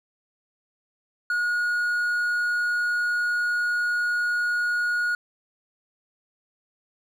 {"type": "tone", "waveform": "triangle", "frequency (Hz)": 1445, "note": "F#6", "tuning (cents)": -41, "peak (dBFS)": -20, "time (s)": [1.3, 5.15], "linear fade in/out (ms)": 2, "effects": []}